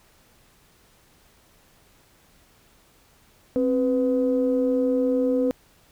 sine tone pair together, 264.2 / 498 Hz, C4 / B4, +17 / +14 cents, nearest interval major seventh, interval 1097 cents, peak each -21 dBFS, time 3.56-5.51 s, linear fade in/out 0 ms, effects tanh soft clip ceiling -12 dBFS + pink hiss -58 dBFS RMS until 5.91 s

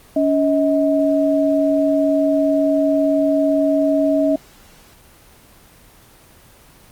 sine tone pair together, 282.9 / 635.1 Hz, C#4 / D#5, +35 / +35 cents, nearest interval octave + major second, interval 1400 cents, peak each -16 dBFS, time 0.16-4.36 s, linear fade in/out 5 ms, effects pink hiss -47 dBFS RMS until 6.91 s + Opus 24 kbps

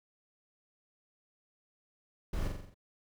brown noise with echo, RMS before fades -35 dBFS, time 2.33-2.48 s, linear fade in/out 5 ms, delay 44 ms, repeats 6, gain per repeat -4 dB, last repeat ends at 2.744 s, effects none

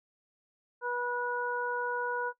harmonic tone, 487.3 Hz, B4, 23 cents flat, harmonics 1 / 2 / 3, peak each -35 / -35 / -35 dBFS, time 0.81-2.33 s, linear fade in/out 50 ms, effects noise-tail reverb RT60 0.1 s tail -18 dB re dry

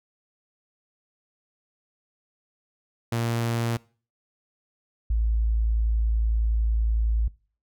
sawtooth / sine tone pair in turn, 116.54 / 55.4 Hz, A#2 / A1, 0 / +13 cents, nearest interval octave + minor second, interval 1287 cents, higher first, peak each -20 dBFS, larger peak neither, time 3.12-3.77 / 5.1-7.28 s, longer second, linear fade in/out 5 ms, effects noise-tail reverb RT60 0.4 s tail -22 dB re dry

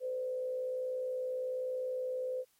sine tone with frequency modulation, 510 Hz, C5, 44 cents flat, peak -33 dBFS, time 0-2.45 s, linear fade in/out 50 ms, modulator 61.2 Hz, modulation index 0.36, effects white hiss -71 dBFS RMS until 2.59 s + MP3 64 kbps

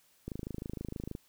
click train, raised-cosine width 3 ms, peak -25 dBFS, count 24, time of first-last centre 0.28-1.151 s, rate 26.4 Hz, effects white hiss -67 dBFS RMS until 1.28 s

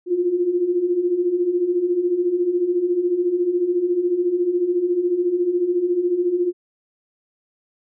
sine beating tone pair, 342.7 / 356.7 Hz, F4 / F4, -33 / +37 cents, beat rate 14 Hz, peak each -24 / -18 dBFS, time 0.06-6.53 s, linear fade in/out 50 ms, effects none

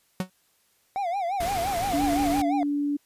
45% pulse tone with exponential decay, 185 Hz, F#3, in tune, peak -21 dBFS, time 0.2-0.3 s, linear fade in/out 2 ms, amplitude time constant 20 ms
triangle tone with vibrato, 740 Hz, F#5, in tune, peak -23 dBFS, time 0.96-2.63 s, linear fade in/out 0 ms, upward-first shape sine, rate 5.8 Hz, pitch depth 160 cents each way
pink noise, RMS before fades -33 dBFS, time 1.4-2.42 s, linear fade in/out 5 ms
sine tone, 288.6 Hz, D4, 30 cents flat, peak -23 dBFS, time 1.93-2.97 s, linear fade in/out 10 ms
effects white hiss -66 dBFS RMS until 3.05 s + resampled to 32000 Hz

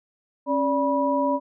sine tone cluster, 273.6 / 581 / 974 Hz, C#4 / D5 / B5, -23 / -19 / -24 cents, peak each -24 dBFS, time 0.46-1.4 s, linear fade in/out 50 ms, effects none

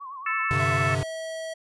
sine tone with vibrato, 1079 Hz, C#6, 47 cents flat, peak -35 dBFS, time 0-0.96 s, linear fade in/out 20 ms, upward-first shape sine, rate 9.1 Hz, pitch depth 100 cents each way
harmonic tone, 440 Hz, A4, in tune, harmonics 3 / 4 / 5 / 6, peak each -27 / -29 / -31 / -33 dBFS, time 0.26-0.95 s, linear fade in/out 5 ms
square chord, G suspended fourth, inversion none, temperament equal with one note detuned, 98 / 130.81 / 147.34 Hz, G2 / C3 / D3, 0 / 0 / +6 cents, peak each -30 / -28 / -31 dBFS, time 0.51-1.03 s, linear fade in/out 0 ms
square tone with pitch glide, 663 to 646.4 Hz, E5 to E5, +10 to -34 cents, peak -32 dBFS, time 0.59-1.54 s, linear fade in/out 10 ms, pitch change -44 cents, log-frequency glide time 0.86-0.92 s
effects resampled to 24000 Hz

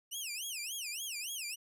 15% pulse tone with vibrato, 2794 Hz, F7, in tune, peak -31 dBFS, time 0.11-1.56 s, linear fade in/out 20 ms, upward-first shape sine, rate 3.5 Hz, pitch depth 300 cents each way, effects none

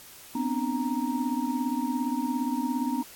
sine tone cluster, 245 / 262.4 / 299.6 / 933 Hz, B3 / C4 / D4 / A#5, -14 / +5 / +35 / +1 cents, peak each -30 / -30 / -33 / -33 dBFS, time 0.35-3.03 s, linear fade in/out 5 ms, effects white hiss -48 dBFS RMS until 3.15 s + AAC 64 kbps

